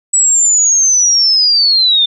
sine linear sweep, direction down, 7902 to 3547 Hz, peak -7 dBFS, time 0.13-2.06 s, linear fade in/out 10 ms, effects none

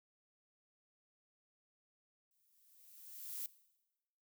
violet noise with exponential growth, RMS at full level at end -41 dBFS, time 2.31-3.46 s, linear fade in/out 1 ms, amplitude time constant 250 ms, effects noise-tail reverb RT60 1.0 s tail -19 dB re dry

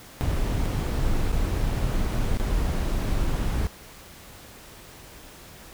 brown noise with dropouts, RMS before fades -24 dBFS, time 0.21-3.67 s, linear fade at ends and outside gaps 0 ms, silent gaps 0.657-0.661 / 1.318-1.327 / 2.371-2.399 s, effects pink hiss -46 dBFS RMS until 5.73 s

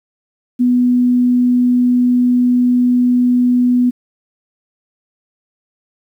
sine tone, 246.9 Hz, B3, in tune, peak -9 dBFS, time 0.59-3.91 s, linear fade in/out 20 ms, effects 8-bit

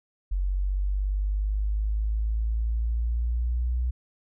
sine exponential sweep, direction up, 46.25 to 61.7 Hz, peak -23 dBFS, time 0.31-3.91 s, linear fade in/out 10 ms, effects none

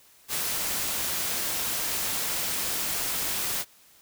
white noise, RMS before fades -29 dBFS, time 0.28-3.65 s, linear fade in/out 50 ms, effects white hiss -57 dBFS RMS until 4.01 s

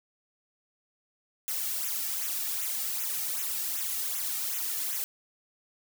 blue noise with flanger, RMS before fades -32 dBFS, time 1.48-5.04 s, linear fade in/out 0 ms, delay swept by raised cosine 0.21 to 2.01 ms, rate 2.6 Hz, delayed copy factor -0.95, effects none

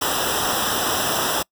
pink noise with comb filter, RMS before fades -22 dBFS, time 0.01-1.43 s, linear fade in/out 10 ms, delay 0.45 ms, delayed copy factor -0.95, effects noise-tail reverb RT60 0.1 s tail -26 dB re dry

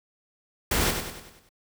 pink noise with echo, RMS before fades -24 dBFS, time 0.71-0.91 s, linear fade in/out 5 ms, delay 97 ms, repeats 6, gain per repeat -6 dB, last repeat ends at 1.492 s, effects none

